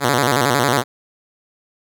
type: tone with vibrato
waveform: 5% pulse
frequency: 130.9 Hz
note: C3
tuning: 1 cent sharp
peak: -3 dBFS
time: 0-0.84 s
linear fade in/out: 50 ms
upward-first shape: square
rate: 11 Hz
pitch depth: 140 cents each way
effects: none